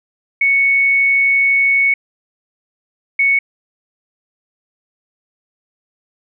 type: tone pair in turn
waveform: sine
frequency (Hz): 2217 / 2217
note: C#7 / C#7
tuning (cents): 0 / 0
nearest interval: unison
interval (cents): 0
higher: neither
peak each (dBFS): -10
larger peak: neither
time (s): 0.41-1.94 / 3.19-3.39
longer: first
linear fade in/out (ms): 5
effects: none